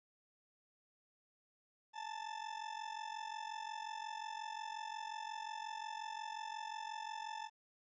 40% pulse ring-modulated tone, 880 Hz, A5, in tune, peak -39 dBFS, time 1.93-7.5 s, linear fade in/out 50 ms, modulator 22.8 Hz, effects resampled to 16000 Hz + 13-bit

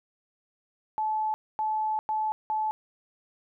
sine tone bursts at uneven times, 865 Hz, A5, 30 cents flat, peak -25 dBFS, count 4, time 0.98-1.34 / 1.59-1.99 / 2.09-2.32 / 2.5-2.71 s, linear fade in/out 0 ms, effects none

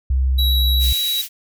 sine tone with pitch glide, 65.41 to 64.4 Hz, C2 to C2, 0 to -27 cents, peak -14 dBFS, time 0.1-0.93 s, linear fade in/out 5 ms, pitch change -27 cents, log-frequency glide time 0.24-0.73 s
square tone with vibrato, 3885 Hz, B7, 29 cents flat, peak -19 dBFS, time 0.38-1.22 s, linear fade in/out 10 ms, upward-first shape triangle, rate 8.3 Hz, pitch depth 10 cents each way
white high-pass noise, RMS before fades -28 dBFS, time 0.79-1.29 s, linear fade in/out 50 ms, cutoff 2200 Hz, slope 24 dB/octave
effects none

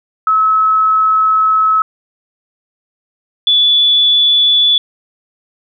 sine tone pair in turn, 1292 / 3449 Hz, E6 / A7, -35 / -35 cents, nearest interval octave + perfect fourth, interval 1700 cents, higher second, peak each -8 / -7 dBFS, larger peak second, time 0.27-1.82 / 3.47-4.78 s, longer first, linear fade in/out 2 ms, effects none

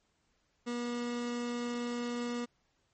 30% pulse tone, 240.5 Hz, B3, 46 cents flat, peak -31 dBFS, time 0.66-2.46 s, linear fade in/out 20 ms, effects pink hiss -75 dBFS RMS until 2.93 s + MP3 32 kbps

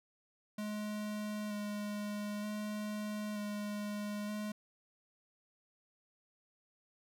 square tone with vibrato, 209 Hz, G#3, 11 cents sharp, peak -38 dBFS, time 0.58-4.52 s, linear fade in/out 5 ms, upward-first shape square, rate 0.54 Hz, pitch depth 13 cents each way, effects none

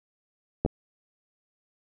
clicks, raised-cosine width 2 ms, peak -9 / -21 dBFS, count 2, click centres 0.65 / 0.662 s, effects none

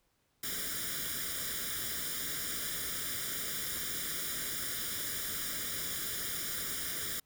white noise with comb filter, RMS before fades -37 dBFS, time 0.43-7.2 s, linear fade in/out 5 ms, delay 0.57 ms, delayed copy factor +0.85, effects pink hiss -75 dBFS RMS until 7.25 s

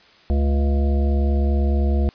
harmonic tone with a mistuned harmonic, 69.9 Hz, C#2, 15 cents sharp, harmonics 1 / 3 / 5 / 7 / 9 / 10, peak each -16 / -26 / -30 / -33 / -35 / -36 dBFS, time 0.3-2.09 s, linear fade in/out 0 ms, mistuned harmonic 3, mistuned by +37 cents, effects white hiss -51 dBFS RMS until 2.14 s + resampled to 11025 Hz

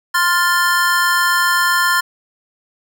square chord, F major, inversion second, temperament equal with one note detuned, 1046.5 / 1403.4 / 1760 Hz, C6 / F6 / A6, 0 / +8 / 0 cents, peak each -18 dBFS, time 0.14-2.01 s, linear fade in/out 10 ms, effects none

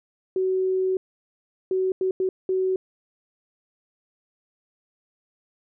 sine tone bursts at uneven times, 375.3 Hz, F#4, 25 cents sharp, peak -20 dBFS, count 5, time 0.36-0.97 / 1.71-1.92 / 2.01-2.11 / 2.2-2.29 / 2.49-2.76 s, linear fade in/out 2 ms, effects none

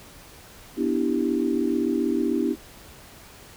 sine chord, E minor seventh, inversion second, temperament equal, 246.9 / 293.7 / 329.6 / 392 Hz, B3 / D4 / E4 / G4, 0 / 0 / 0 / 0 cents, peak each -26 / -26 / -26 / -28 dBFS, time 0.76-2.56 s, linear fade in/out 50 ms, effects pink hiss -47 dBFS RMS until 3.56 s

